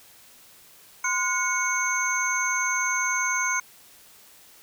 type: tone cluster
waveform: sine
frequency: 1026 / 1445 / 2205 / 6310 Hz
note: C6 / F#6 / C#7 / G8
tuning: -34 / -41 / -10 / +10 cents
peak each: -28 dBFS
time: 1.04-3.6 s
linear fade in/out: 5 ms
effects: white hiss -52 dBFS RMS until 4.62 s